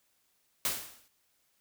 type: noise with exponential decay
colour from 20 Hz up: white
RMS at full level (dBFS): -28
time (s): 0.65-1.08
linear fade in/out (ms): 1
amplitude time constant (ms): 93
effects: white hiss -73 dBFS RMS until 1.6 s